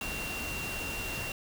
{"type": "tone in noise", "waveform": "sine", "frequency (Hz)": 2751, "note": "F7", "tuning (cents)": -27, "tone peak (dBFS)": -37, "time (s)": [0.01, 1.32], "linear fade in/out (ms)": 2, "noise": "pink", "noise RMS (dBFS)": -38, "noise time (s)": [0.01, 1.32], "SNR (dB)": -2, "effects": []}